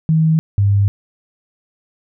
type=tone pair in turn; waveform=sine; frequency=159.3 / 100.35 Hz; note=D#3 / G2; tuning=+41 / +41 cents; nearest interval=minor sixth; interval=800 cents; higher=first; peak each=-10 dBFS; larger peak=neither; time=0.09-0.39 / 0.58-0.88 s; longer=neither; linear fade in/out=0 ms; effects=none